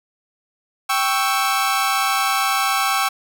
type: chord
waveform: sawtooth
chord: C# diminished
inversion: second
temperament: equal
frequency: 784 / 1108.7 / 1318.5 Hz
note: G5 / C#6 / E6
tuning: 0 / 0 / 0 cents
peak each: -18 dBFS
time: 0.89-3.09 s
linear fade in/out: 10 ms
effects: none